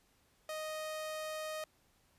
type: tone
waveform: sawtooth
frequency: 622.3 Hz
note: D#5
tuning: in tune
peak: -35 dBFS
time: 0.49-1.64 s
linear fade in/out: 2 ms
effects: pink hiss -71 dBFS RMS until 2.18 s + resampled to 32000 Hz